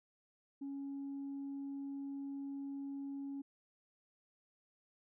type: tone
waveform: sine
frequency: 277.5 Hz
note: C#4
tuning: 2 cents sharp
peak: -39 dBFS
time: 0.61-3.42 s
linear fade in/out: 10 ms
effects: tanh soft clip ceiling -38 dBFS